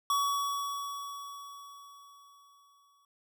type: tone with exponential decay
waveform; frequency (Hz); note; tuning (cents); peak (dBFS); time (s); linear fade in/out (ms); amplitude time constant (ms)
square; 1129; C#6; +31; -26; 0.1-3.05; 2; 640
effects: none